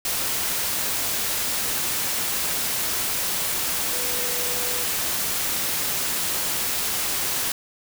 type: tone in noise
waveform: sine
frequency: 491.6 Hz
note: B4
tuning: 8 cents flat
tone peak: -35 dBFS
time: 3.93-4.84 s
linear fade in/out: 2 ms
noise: white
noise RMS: -25 dBFS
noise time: 0.05-7.52 s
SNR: -13 dB
effects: none